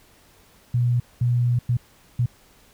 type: tone bursts at uneven times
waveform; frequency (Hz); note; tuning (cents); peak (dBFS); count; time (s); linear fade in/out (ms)
sine; 121.5; B2; -28; -17; 4; 0.74-1 / 1.21-1.59 / 1.69-1.77 / 2.19-2.26; 5
effects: pink hiss -55 dBFS RMS until 2.73 s